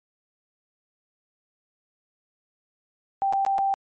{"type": "tone with dropouts", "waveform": "sine", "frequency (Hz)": 784, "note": "G5", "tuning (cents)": 0, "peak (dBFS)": -20, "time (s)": [3.22, 3.74], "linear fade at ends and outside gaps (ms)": 0, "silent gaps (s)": [[3.326, 3.334], [3.45, 3.464], [3.582, 3.588]], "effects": ["MP3 32 kbps"]}